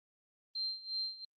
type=tone with tremolo; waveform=sine; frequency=4154 Hz; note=C8; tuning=13 cents flat; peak=-33 dBFS; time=0.55-1.25 s; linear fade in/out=5 ms; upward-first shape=sine; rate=2.8 Hz; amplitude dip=85%; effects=Opus 32 kbps